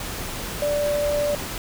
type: tone in noise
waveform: sine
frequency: 585 Hz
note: D5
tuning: 7 cents flat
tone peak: -20 dBFS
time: 0.62-1.35 s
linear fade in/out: 2 ms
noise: pink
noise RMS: -31 dBFS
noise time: 0-1.58 s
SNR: +8 dB
effects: none